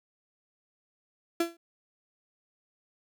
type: tone with exponential decay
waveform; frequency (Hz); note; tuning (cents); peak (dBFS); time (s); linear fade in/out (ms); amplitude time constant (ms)
35% pulse; 337.4; E4; +40; -20; 1.4-1.57; 5; 36
effects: none